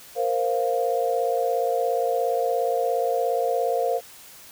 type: chord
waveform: sine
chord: Bb suspended second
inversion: none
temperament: equal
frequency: 466.2 / 523.3 / 698.5 Hz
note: Bb4 / C5 / F5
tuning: 0 / 0 / 0 cents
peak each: -25 dBFS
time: 0.15-4.01 s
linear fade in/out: 50 ms
effects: white hiss -46 dBFS RMS until 4.51 s